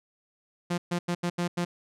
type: tone bursts at uneven times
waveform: sawtooth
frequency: 174.61 Hz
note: F3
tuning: in tune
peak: -22 dBFS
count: 6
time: 0.7-0.78 / 0.91-0.99 / 1.08-1.15 / 1.23-1.3 / 1.38-1.48 / 1.57-1.65 s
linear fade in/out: 10 ms
effects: low-pass 9000 Hz 12 dB/octave